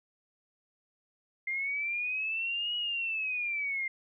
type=linear two-way sweep; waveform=sine; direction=up then down; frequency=2094 to 2918 to 2094 Hz; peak=-30 dBFS; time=1.47-3.88 s; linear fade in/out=5 ms; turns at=2.76 s; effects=none